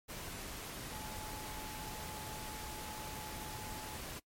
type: tone in noise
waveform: sine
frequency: 860 Hz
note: A5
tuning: 40 cents flat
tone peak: -49 dBFS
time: 0.91-3.98 s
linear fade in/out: 20 ms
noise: pink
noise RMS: -45 dBFS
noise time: 0.08-4.2 s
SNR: -7 dB
effects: noise-tail reverb RT60 0.1 s tail -22 dB re dry + MP3 64 kbps